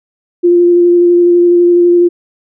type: tone with vibrato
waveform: sine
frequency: 349.2 Hz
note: F4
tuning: in tune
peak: -4 dBFS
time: 0.43-2.09 s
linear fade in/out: 20 ms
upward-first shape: square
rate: 12 Hz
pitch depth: 10 cents each way
effects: none